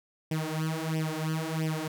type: tone with flanger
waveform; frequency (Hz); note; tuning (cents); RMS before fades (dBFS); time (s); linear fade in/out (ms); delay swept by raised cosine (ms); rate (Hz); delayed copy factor
sawtooth; 158.4; D#3; +31; -31; 0.31-1.88; 5; 0.36 to 5.66; 1.5; +0.85
effects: none